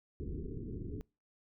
pink low-pass noise, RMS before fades -41 dBFS, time 0.2-1.01 s, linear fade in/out 0 ms, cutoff 440 Hz, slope 96 dB/octave, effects noise-tail reverb RT60 0.3 s tail -26 dB re dry

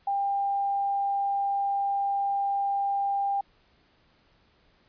sine tone, 797 Hz, G5, 28 cents sharp, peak -24 dBFS, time 0.07-3.41 s, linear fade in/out 5 ms, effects pink hiss -64 dBFS RMS until 4.88 s + resampled to 11025 Hz

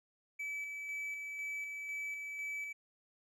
triangle tone with tremolo, 2299 Hz, D7, 37 cents flat, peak -36 dBFS, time 0.39-2.73 s, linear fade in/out 10 ms, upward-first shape square, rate 2 Hz, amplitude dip 30%, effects none

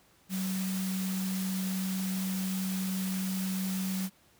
sine tone in noise, 188.8 Hz, F#3, 35 cents sharp, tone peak -30 dBFS, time 0.29-4.1 s, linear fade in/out 50 ms, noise white, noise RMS -40 dBFS, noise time 0.29-4.1 s, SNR +7 dB, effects pink hiss -63 dBFS RMS until 4.39 s + high-pass 60 Hz 12 dB/octave

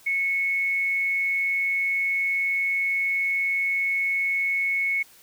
sine tone with amplitude modulation, 2200 Hz, C#7, 14 cents flat, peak -20 dBFS, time 0.06-5.03 s, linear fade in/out 10 ms, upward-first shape sine, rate 179 Hz, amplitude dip 30%, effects white hiss -53 dBFS RMS until 5.22 s

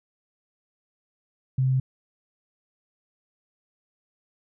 sine tone, 130.81 Hz, C3, in tune, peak -19 dBFS, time 1.58-1.8 s, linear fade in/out 5 ms, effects none

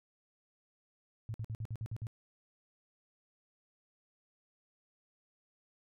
sine tone bursts, 110.9 Hz, A2, 14 cents sharp, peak -36 dBFS, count 8, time 1.29-2.069 s, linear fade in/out 0 ms, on 51 ms, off 53 ms, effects none

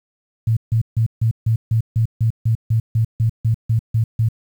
sine tone bursts, 112.6 Hz, A2, 40 cents sharp, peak -13 dBFS, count 16, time 0.47-4.288 s, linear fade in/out 5 ms, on 98 ms, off 150 ms, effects 8-bit

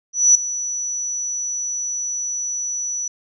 sine tone with ADSR envelope, 5920 Hz, F#8, in tune, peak -7 dBFS, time 0.13-3.08 s, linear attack 220 ms, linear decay 5 ms, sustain -15 dB, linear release 4 ms, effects none

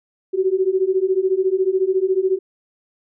sine beating tone pair, 370 / 384 Hz, F#4 / G4, 0 / -36 cents, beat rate 14 Hz, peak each -19 / -18 dBFS, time 0.33-2.39 s, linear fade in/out 20 ms, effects none

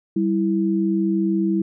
sine tone pair together, 194.5 / 328.5 Hz, G3 / E4, -13 / -6 cents, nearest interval major sixth, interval 907 cents, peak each -20 dBFS, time 0.16-1.62 s, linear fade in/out 5 ms, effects none

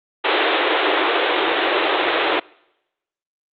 pink band-pass noise, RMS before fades -18 dBFS, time 0.24-2.4 s, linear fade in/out 10 ms, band 310 to 3800 Hz, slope 96 dB/octave, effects noise-tail reverb RT60 0.9 s tail -25 dB re dry + Opus 48 kbps

